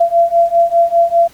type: beating tone pair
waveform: sine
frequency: 678 / 683 Hz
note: E5 / F5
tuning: +49 / -39 cents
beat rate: 5 Hz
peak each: -12 / -11 dBFS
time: 0-1.28 s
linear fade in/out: 10 ms
effects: pink hiss -45 dBFS RMS until 1.33 s + Opus 24 kbps